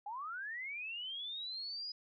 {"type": "linear sweep", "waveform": "sine", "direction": "up", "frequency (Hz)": [787, 4978], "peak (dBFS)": -40, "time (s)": [0.06, 1.92], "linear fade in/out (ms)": 5, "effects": []}